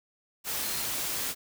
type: tone in noise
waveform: sine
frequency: 4186 Hz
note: C8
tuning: in tune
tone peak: -41 dBFS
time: 0.61-0.87 s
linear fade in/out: 50 ms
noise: white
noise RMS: -32 dBFS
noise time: 0.44-1.35 s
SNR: -12 dB
effects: none